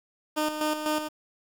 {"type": "tone with tremolo", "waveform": "15% pulse", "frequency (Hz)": 305.6, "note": "D#4", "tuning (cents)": -31, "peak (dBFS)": -18, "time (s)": [0.36, 1.09], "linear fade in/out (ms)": 20, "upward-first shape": "square", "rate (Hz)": 4, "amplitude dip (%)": 55, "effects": ["9-bit"]}